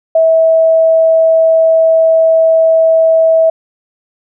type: tone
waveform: sine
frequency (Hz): 649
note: E5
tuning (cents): -27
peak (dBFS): -5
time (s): 0.15-3.5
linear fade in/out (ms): 5
effects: none